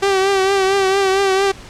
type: tone with vibrato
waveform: sawtooth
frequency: 388 Hz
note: G4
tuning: 18 cents flat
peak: -9 dBFS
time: 0.02-1.52 s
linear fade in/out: 10 ms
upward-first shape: triangle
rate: 4.4 Hz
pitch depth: 54 cents each way
effects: pink hiss -38 dBFS RMS until 1.69 s + low-pass 7000 Hz 12 dB/octave